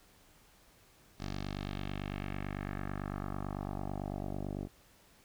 10% pulse tone with low-pass filter sweep, 49 Hz, G1, in tune, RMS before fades -39 dBFS, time 1.18-4.69 s, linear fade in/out 50 ms, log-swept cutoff 5300 to 480 Hz, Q 2, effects pink hiss -63 dBFS RMS until 5.24 s

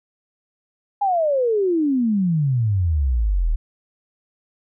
sine exponential sweep, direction down, 830.6 to 36.57 Hz, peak -16 dBFS, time 1.01-3.56 s, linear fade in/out 10 ms, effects none

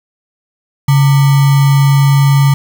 sine tone with sample-and-hold, 139.3 Hz, C#3, 9 cents sharp, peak -5 dBFS, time 0.88-2.54 s, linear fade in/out 5 ms, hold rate 1050 Hz, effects none

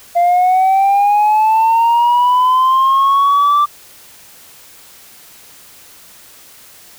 sine linear sweep, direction up, 689 to 1178 Hz, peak -6 dBFS, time 0.15-3.66 s, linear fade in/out 20 ms, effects tanh soft clip ceiling -7 dBFS + white hiss -41 dBFS RMS until 6.98 s

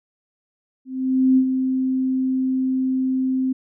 sine tone with ADSR envelope, 260.5 Hz, C4, 7 cents flat, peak -11 dBFS, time 0.85-3.53 s, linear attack 520 ms, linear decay 77 ms, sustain -7 dB, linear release 10 ms, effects none

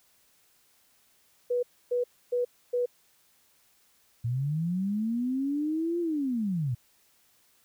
sine tone bursts, 489.2 Hz, B4, 16 cents flat, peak -24 dBFS, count 4, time 1.5-2.86 s, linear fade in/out 10 ms, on 130 ms, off 280 ms
sine linear two-way sweep, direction up then down, 113.1 to 349.2 to 113.1 Hz, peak -26 dBFS, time 4.24-6.75 s, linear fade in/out 10 ms, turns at 6 s
effects white hiss -65 dBFS RMS until 7.64 s

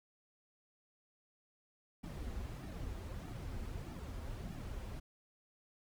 brown noise with flanger, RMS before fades -44 dBFS, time 2.03-5 s, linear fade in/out 10 ms, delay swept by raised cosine 1.9 to 7 ms, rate 1.6 Hz, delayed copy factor -0.7, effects none

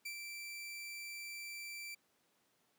sawtooth tone with ADSR envelope, 2340 Hz, D7, 7 cents flat, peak -37 dBFS, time 0.05-1.95 s, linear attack 9 ms, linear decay 83 ms, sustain -4 dB, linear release 9 ms, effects pink hiss -75 dBFS RMS until 2.78 s + high-pass 200 Hz 12 dB/octave

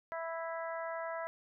harmonic tone, 329.6 Hz, E4, in tune, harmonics 2 / 3 / 4 / 5 / 6, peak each -39 / -43 / -45 / -47 / -49 dBFS, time 0.12-1.27 s, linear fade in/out 0 ms, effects none

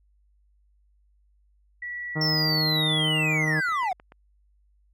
sine tone with pitch glide, 1944 to 1992.9 Hz, B6 to B6, -28 to +15 cents, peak -31 dBFS, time 1.82-3.89 s, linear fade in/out 5 ms, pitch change +43 cents, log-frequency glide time 2.19-2.93 s
harmonic tone, 155.56 Hz, D#3, in tune, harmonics 1 / 2 / 3 / 4 / 5 / 6 / 7 / 8 / 9, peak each -26 / -32 / -36 / -38 / -40 / -42 / -43 / -44 / -45 dBFS, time 2.15-3.61 s, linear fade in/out 20 ms
triangle linear sweep, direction down, 5450 to 695 Hz, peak -22 dBFS, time 2.21-3.93 s, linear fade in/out 5 ms
clicks, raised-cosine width 0.5 ms, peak -32 dBFS, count 10, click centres 3.317 / 3.374 / 3.467 / 3.57 / 3.687 / 3.722 / 3.832 / 3.917 / 3.999 / 4.121 s
effects added 50 Hz sine -60 dBFS peak until 4.93 s

